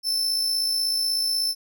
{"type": "tone with amplitude modulation", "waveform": "40% pulse", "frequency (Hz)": 5300, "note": "E8", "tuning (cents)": 9, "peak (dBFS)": -19, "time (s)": [0.03, 1.55], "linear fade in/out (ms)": 50, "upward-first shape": "sine", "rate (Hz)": 56.3, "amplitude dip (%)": 40, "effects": []}